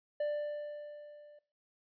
triangle tone with level ramp, 591 Hz, D5, 11 cents sharp, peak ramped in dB -28 to -53 dBFS, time 0.2-1.39 s, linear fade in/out 5 ms, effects noise-tail reverb RT60 0.6 s tail -21 dB re dry + resampled to 11025 Hz

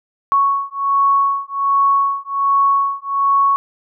sine beating tone pair, 1108.7 / 1110 Hz, C#6 / C#6, 0 / +2 cents, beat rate 1.3 Hz, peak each -16 dBFS, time 0.32-3.56 s, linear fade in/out 0 ms, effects none

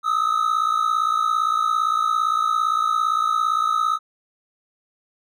triangle tone pair together, 1242.4 / 1300 Hz, D#6 / E6, -3 / -24 cents, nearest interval minor second, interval 79 cents, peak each -19 / -19 dBFS, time 0.03-3.99 s, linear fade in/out 50 ms, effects none

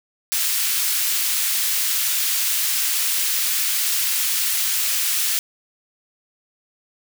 white high-pass noise, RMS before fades -21 dBFS, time 0.32-5.39 s, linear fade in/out 0 ms, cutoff 1900 Hz, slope 12 dB/octave, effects none

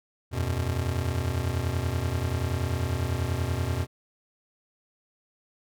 square chord, E suspended second, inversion none, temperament just, 82.41 / 92.71 / 123.61 Hz, E2 / F#2 / B2, 0 / +4 / +2 cents, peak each -31 dBFS, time 0.31-3.87 s, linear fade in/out 50 ms, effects none

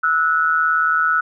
sine tone pair together, 1311 / 1469.1 Hz, E6 / F#6, -10 / -13 cents, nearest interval major second, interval 197 cents, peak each -17 dBFS, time 0.03-1.21 s, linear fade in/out 10 ms, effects none

